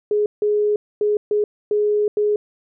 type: tone bursts at uneven times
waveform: sine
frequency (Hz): 418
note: G#4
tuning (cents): +11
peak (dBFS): -15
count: 6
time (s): 0.11-0.26 / 0.42-0.76 / 1.01-1.17 / 1.31-1.44 / 1.71-2.08 / 2.17-2.36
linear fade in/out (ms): 2
effects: none